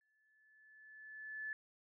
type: tone with exponential growth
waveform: sine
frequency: 1735 Hz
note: A6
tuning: 25 cents flat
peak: -39 dBFS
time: 0.01-1.53 s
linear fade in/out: 1 ms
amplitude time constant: 330 ms
effects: none